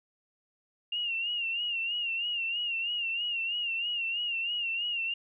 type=tone with vibrato; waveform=sine; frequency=2794 Hz; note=F7; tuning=in tune; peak=-29 dBFS; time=0.92-5.14 s; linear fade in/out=5 ms; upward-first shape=sine; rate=3.1 Hz; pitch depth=72 cents each way; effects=none